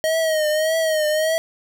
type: tone with vibrato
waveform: square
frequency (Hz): 628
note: D#5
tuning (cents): +16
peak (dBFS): -18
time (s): 0.04-1.38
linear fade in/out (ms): 0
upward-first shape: triangle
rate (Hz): 1.7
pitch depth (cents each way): 72
effects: none